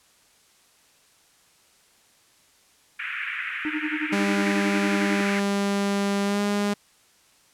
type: band-pass noise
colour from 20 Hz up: white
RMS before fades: -31 dBFS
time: 2.99-5.4 s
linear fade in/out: 5 ms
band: 1400 to 2500 Hz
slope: 48 dB/octave
type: tone with tremolo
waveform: triangle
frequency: 305.9 Hz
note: D#4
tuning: 29 cents flat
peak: -22 dBFS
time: 3.65-5.21 s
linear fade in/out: 0 ms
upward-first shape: sine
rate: 11 Hz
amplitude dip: 90%
type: tone with pitch glide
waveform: sawtooth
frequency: 200 to 204.2 Hz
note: G3 to G#3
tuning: +35 to -29 cents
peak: -18 dBFS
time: 4.12-6.74 s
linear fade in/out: 10 ms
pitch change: +36 cents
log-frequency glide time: 6.24-6.41 s
effects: white hiss -59 dBFS RMS until 7.53 s + low-pass 10000 Hz 12 dB/octave